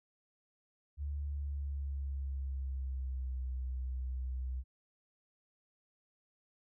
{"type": "tone with pitch glide", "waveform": "sine", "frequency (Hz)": [72, 63.78], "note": ["D2", "C2"], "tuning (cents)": [-34, -44], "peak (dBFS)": -35, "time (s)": [0.97, 4.64], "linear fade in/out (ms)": 50, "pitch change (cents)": -210, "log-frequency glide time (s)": [1.25, 3.43], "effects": []}